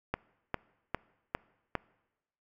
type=click train; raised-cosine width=0.5 ms; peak=-15 dBFS; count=5; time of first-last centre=0.14-1.753 s; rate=2.48 Hz; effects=noise-tail reverb RT60 1.0 s tail -23 dB re dry